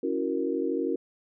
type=chord; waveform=sine; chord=F# dominant seventh; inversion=second; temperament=equal; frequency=277.2 / 329.6 / 370 / 466.2 Hz; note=C#4 / E4 / F#4 / A#4; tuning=0 / 0 / 0 / 0 cents; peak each=-31 dBFS; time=0.03-0.96 s; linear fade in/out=5 ms; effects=none